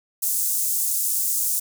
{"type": "high-pass noise", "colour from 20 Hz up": "pink", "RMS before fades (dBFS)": -23, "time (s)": [0.22, 1.6], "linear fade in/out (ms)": 10, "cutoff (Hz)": 7400, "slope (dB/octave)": 24, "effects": []}